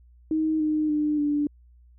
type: tone with pitch steps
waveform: sine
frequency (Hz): 314.4 / 307 / 299.9 / 292.8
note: D#4 / D#4 / D4 / D4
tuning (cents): +18 / -23 / +36 / -5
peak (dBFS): -21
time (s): 0.31-1.47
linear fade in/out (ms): 2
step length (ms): 290
effects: added 60 Hz sine -51 dBFS peak until 1.98 s